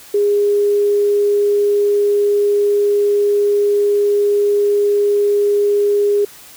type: tone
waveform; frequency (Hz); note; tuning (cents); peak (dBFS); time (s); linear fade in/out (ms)
sine; 409.5; G#4; -24; -11; 0.14-6.25; 5
effects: white hiss -40 dBFS RMS until 6.56 s